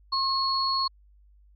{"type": "tone pair together", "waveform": "sine", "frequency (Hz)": [1074, 4342], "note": ["C6", "C#8"], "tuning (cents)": [45, -37], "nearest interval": "2 octaves", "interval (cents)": 2418, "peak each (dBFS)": -26, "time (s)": [0.12, 0.88], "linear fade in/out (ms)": 10, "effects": ["added 50 Hz sine -54 dBFS peak until 1.55 s"]}